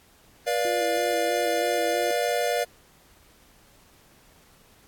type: chord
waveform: square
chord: B diminished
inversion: none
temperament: equal with one note detuned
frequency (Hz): 484 / 587.3 / 698.5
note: B4 / D5 / F5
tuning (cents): -35 / 0 / 0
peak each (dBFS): -28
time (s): 0.46-2.65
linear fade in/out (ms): 20
type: tone with vibrato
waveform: sine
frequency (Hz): 343.5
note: F4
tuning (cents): -29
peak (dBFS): -31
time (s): 0.65-2.11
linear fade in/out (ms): 0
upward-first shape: square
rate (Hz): 3.1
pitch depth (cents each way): 37
effects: pink hiss -57 dBFS RMS until 4.87 s + AAC 64 kbps

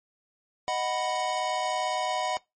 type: chord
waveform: square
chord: B major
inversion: first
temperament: equal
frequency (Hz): 622.3 / 740 / 987.8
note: D#5 / F#5 / B5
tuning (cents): 0 / 0 / 0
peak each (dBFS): -33 / -30 / -32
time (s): 0.68-2.37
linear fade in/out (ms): 0
effects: noise-tail reverb RT60 0.2 s tail -23 dB re dry + MP3 32 kbps

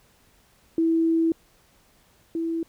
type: tone pair in turn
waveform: sine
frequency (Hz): 327.7 / 329.8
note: E4 / E4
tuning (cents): -10 / +1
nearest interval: unison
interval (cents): 11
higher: second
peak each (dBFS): -18 / -24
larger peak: first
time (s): 0.78-1.32 / 2.35-2.63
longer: first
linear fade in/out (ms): 2
effects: pink hiss -60 dBFS RMS until 2.68 s

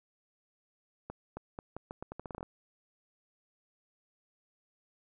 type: accelerating click train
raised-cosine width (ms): 1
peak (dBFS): -26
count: 14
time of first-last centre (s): 1.1-2.429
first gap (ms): 270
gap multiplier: 0.81
effects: none

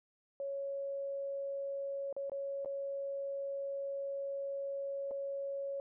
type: tone with dropouts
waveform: sine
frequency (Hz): 554.4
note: C#5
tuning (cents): 0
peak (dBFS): -36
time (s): 0.4-5.8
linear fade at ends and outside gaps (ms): 1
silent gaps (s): 2.127-2.165 / 2.297-2.318 / 2.648-2.658 / 5.11-5.114
effects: none

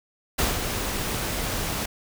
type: noise with ADSR envelope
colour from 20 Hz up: pink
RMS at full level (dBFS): -22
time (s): 0.38-1.86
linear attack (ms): 13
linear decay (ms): 160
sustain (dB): -6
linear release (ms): 8
effects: none

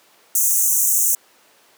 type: high-pass noise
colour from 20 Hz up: pink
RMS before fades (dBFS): -17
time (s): 0.35-1.15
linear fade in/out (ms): 2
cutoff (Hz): 6100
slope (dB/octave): 96
effects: pink hiss -53 dBFS RMS until 1.77 s + high-pass 400 Hz 12 dB/octave

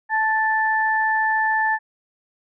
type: tone pair together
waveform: sine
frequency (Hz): 873.9 / 1760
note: A5 / A6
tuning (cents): -12 / 0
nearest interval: octave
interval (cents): 1212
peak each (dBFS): -20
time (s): 0.09-1.79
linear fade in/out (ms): 50
effects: none

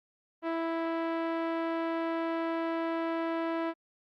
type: tone with low-pass filter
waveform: 5% pulse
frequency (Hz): 329.6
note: E4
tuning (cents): 0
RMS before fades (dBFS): -32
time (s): 0.42-3.74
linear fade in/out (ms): 50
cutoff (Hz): 830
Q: 0.5
effects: Opus 24 kbps

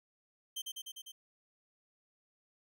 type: tone with echo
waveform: sawtooth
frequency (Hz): 3130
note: G7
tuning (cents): -3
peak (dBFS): -34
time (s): 0.56-0.62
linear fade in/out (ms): 10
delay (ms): 100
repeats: 5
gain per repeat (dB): -2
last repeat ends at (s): 1.12
effects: none

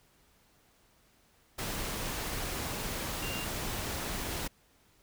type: tone in noise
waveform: sine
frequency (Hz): 2788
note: F7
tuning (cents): -4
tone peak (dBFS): -40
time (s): 3.22-3.45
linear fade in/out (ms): 10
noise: pink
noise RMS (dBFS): -36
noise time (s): 1.58-4.48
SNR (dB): -7
effects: pink hiss -66 dBFS RMS until 5.02 s

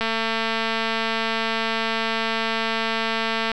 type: click train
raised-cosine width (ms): 0.3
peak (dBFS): -8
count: 790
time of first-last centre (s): 0.01-3.517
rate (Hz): 225
effects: none

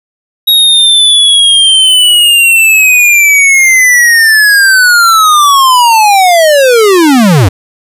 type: linear sweep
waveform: square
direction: down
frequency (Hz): 3798 to 82.3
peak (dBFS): -3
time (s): 0.47-7.49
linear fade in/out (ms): 10
effects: resampled to 32000 Hz + 7-bit

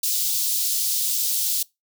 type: high-pass noise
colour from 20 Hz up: white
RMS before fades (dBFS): -23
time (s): 0.03-1.63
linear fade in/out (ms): 5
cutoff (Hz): 3700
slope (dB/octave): 24
effects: noise-tail reverb RT60 0.2 s tail -23 dB re dry

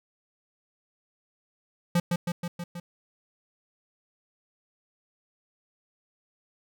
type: tone with echo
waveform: square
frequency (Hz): 173.8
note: F3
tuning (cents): -8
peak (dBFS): -21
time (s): 1.95-2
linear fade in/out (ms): 5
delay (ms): 160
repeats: 5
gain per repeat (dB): -3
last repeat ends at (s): 2.8
effects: none

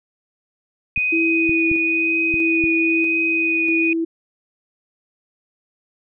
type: tone with vibrato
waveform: sine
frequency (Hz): 2489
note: D#7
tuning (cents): 0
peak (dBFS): -17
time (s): 0.96-3.93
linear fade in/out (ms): 2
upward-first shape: triangle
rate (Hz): 0.99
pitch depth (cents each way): 18
type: clicks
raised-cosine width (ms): 5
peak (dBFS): -18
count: 5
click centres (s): 0.977 / 1.494 / 1.715 / 2.341 / 2.64
type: tone with tremolo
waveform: sine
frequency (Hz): 329.3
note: E4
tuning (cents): -2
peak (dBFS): -18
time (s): 1.12-4.05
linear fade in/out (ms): 10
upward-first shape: square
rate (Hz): 0.78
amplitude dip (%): 40
effects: none

